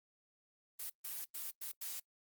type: noise bursts at uneven times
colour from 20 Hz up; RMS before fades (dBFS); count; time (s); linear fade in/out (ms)
blue; -43; 5; 0.79-0.9 / 1.04-1.25 / 1.34-1.51 / 1.61-1.72 / 1.81-2; 10
effects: noise-tail reverb RT60 0.1 s tail -22 dB re dry + Opus 32 kbps